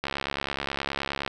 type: click train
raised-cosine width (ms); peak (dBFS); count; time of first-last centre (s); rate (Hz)
0.3; -12; 87; 0.04-1.277; 69.5
effects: none